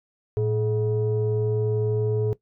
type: tone pair together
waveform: sine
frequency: 112.26 / 425.3 Hz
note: A2 / G#4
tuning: +35 / +41 cents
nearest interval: octave + major seventh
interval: 2306 cents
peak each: -22 dBFS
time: 0.37-2.33 s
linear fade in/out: 0 ms
effects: noise-tail reverb RT60 0.1 s tail -18 dB re dry + tanh soft clip ceiling -16 dBFS